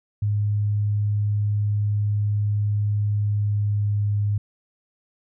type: tone with pitch glide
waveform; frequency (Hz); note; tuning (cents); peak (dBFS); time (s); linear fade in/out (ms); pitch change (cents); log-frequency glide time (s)
sine; 103.83 to 103.05; G#2 to G#2; 0 to -13; -19; 0.22-4.38; 5; -13; 3.05-4.18
effects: none